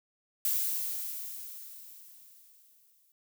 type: noise with exponential decay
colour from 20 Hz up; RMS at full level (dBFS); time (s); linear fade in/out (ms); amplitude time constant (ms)
violet; -28; 0.45-3.12; 1; 580
effects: none